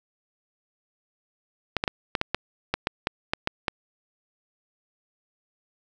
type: clicks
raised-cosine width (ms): 0.3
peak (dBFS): -7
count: 12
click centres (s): 1.767 / 1.839 / 1.878 / 2.152 / 2.214 / 2.346 / 2.74 / 2.871 / 3.071 / 3.335 / 3.474 / 3.682
effects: none